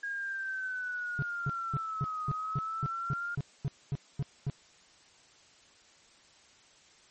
sine linear two-way sweep, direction down then up, 1635 to 1244.5 to 1412 Hz, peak -33 dBFS, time 0.03-3.35 s, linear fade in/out 5 ms, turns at 2.26 s
triangle tone bursts, 139.9 Hz, C#3, 16 cents sharp, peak -26 dBFS, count 13, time 1.19-4.499 s, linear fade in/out 0 ms, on 33 ms, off 240 ms
effects white hiss -60 dBFS RMS until 7.1 s + MP3 32 kbps

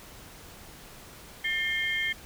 sine tone cluster, 1792 / 2127 / 3167 Hz, A6 / C7 / G7, +31 / +28 / +17 cents, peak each -31 / -28 / -33 dBFS, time 1.44-2.13 s, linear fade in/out 10 ms, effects tanh soft clip ceiling -18 dBFS + pink hiss -48 dBFS RMS until 2.25 s

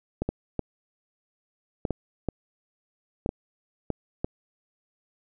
clicks, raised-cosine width 2 ms, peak -13 dBFS, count 10, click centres 0.22 / 0.29 / 0.593 / 1.852 / 1.907 / 2.287 / 3.261 / 3.291 / 3.903 / 4.245 s, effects none

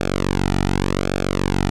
sawtooth tone with flanger, 47 Hz, F#1, 28 cents sharp, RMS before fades -20 dBFS, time 0-1.7 s, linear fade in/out 10 ms, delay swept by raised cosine 1 to 1.88 ms, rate 0.87 Hz, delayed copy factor -1, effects low-pass 8000 Hz 12 dB/octave

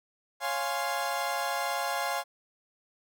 30% pulse chord, Db major seventh, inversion none, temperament equal, 554.4 / 698.5 / 830.6 / 1046.5 Hz, Db5 / F5 / Ab5 / C6, 0 / 0 / 0 / 0 cents, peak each -34 / -31 / -31 / -33 dBFS, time 0.4-2.24 s, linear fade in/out 50 ms, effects none

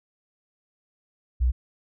sine tone, 61.74 Hz, B1, in tune, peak -18 dBFS, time 1.4-1.52 s, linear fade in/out 20 ms, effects none

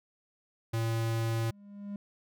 square tone, 113.8 Hz, A#2, 41 cents flat, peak -29 dBFS, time 0.73-1.51 s, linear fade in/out 10 ms
triangle tone with exponential growth, 202.5 Hz, G#3, 43 cents flat, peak -32 dBFS, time 1.13-1.96 s, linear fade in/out 2 ms, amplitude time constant 180 ms
effects none

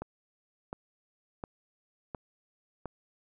click train, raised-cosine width 1 ms, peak -23 dBFS, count 5, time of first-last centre 0.02-2.857 s, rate 1.41 Hz, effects none

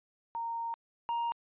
sine / triangle tone pair in turn, 925 / 936.3 Hz, A#5 / A#5, -14 / +7 cents, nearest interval unison, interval 21 cents, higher second, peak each -33 / -28 dBFS, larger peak second, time 0.35-0.74 / 1.09-1.32 s, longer first, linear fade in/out 0 ms, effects resampled to 8000 Hz

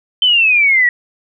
sine exponential sweep, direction down, 3100 to 1903 Hz, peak -8 dBFS, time 0.22-0.89 s, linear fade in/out 2 ms, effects none

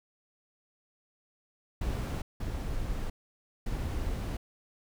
brown noise bursts at uneven times, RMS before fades -33 dBFS, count 3, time 1.81-2.22 / 2.4-3.1 / 3.66-4.37 s, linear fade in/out 5 ms, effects none

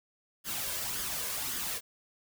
white noise with flanger, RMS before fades -35 dBFS, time 0.44-1.81 s, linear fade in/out 50 ms, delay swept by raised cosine 0.6 to 1.9 ms, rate 1.8 Hz, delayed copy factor +0.5, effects none

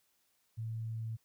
sine tone, 112.4 Hz, A2, 37 cents sharp, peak -36 dBFS, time 0.57-1.17 s, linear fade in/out 20 ms, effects white hiss -75 dBFS RMS until 1.24 s

